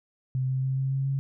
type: tone with pitch steps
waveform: sine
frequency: 130 / 131.28 / 132.58 / 133.89 / 135.21 / 136.54 Hz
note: C3 / C3 / C3 / C3 / C#3 / C#3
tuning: -11 / +6 / +23 / +40 / -43 / -26 cents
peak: -24 dBFS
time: 0.35-1.19 s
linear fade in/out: 0 ms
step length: 140 ms
effects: none